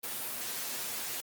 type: noise with comb filter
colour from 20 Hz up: white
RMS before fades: -37 dBFS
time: 0.03-1.21 s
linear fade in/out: 10 ms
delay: 8.3 ms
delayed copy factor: +0.65
effects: high-pass 150 Hz 12 dB/octave + Opus 32 kbps